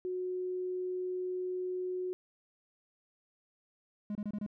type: tone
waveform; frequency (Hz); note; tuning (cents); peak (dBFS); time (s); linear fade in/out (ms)
sine; 366; F#4; -19; -33; 0.05-2.13; 0
type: tone bursts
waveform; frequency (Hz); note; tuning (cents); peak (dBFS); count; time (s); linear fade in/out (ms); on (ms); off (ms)
triangle; 207.7; G#3; 0; -32; 5; 4.1-4.464; 2; 52; 26
effects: none